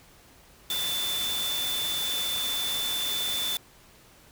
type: tone in noise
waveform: sine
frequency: 3520 Hz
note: A7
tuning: in tune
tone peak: -28 dBFS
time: 0.7-3.57 s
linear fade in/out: 2 ms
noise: white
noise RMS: -33 dBFS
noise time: 0.7-3.57 s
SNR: +2 dB
effects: pink hiss -55 dBFS RMS until 4.31 s